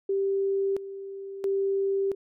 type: tone with tremolo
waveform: sine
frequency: 392 Hz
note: G4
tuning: in tune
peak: -23 dBFS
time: 0.09-2.15 s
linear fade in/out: 5 ms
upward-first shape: square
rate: 0.74 Hz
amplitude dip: 75%
effects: none

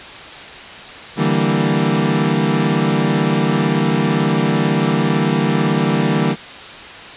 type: chord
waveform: 30% pulse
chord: E half-diminished seventh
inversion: third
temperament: equal with one note detuned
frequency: 146.83 / 164.81 / 196 / 231.5 Hz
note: D3 / E3 / G3 / Bb3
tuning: 0 / 0 / 0 / -12 cents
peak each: -17 dBFS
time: 1.16-6.36 s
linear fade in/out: 50 ms
effects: white hiss -33 dBFS RMS until 7.16 s + resampled to 8000 Hz

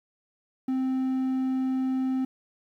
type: tone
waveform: triangle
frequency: 261 Hz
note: C4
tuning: 4 cents flat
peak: -22 dBFS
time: 0.68-2.25 s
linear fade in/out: 5 ms
effects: 10-bit

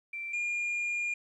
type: tone pair in turn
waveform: sine / triangle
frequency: 2349 / 2415 Hz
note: D7 / D7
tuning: 0 / +48 cents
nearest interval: unison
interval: 48 cents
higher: second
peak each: -35 / -28 dBFS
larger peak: second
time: 0.13-0.33 / 0.33-1.14 s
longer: second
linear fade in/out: 5 ms
effects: resampled to 24000 Hz + 11-bit

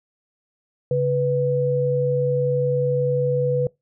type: tone pair together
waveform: sine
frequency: 139.12 / 493.9 Hz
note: C#3 / B4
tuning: +7 / 0 cents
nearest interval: octave + minor seventh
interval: 2193 cents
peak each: -22 / -19 dBFS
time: 0.91-3.67 s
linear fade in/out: 2 ms
effects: noise-tail reverb RT60 0.2 s tail -24 dB re dry

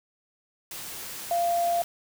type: tone in noise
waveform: sine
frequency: 690 Hz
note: F5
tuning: 21 cents flat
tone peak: -22 dBFS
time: 1.31-1.82 s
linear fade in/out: 2 ms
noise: white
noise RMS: -38 dBFS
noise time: 0.71-1.84 s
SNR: +13 dB
effects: none

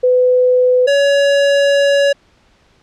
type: tone pair in turn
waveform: sine / square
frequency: 502 / 563.5 Hz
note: B4 / C#5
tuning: +28 / +28 cents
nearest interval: major second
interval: 200 cents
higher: second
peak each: -8 / -10 dBFS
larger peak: first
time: 0.03-0.87 / 0.87-2.13 s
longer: second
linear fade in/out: 10 ms
effects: pink hiss -53 dBFS RMS until 2.82 s + low-pass 5000 Hz 12 dB/octave

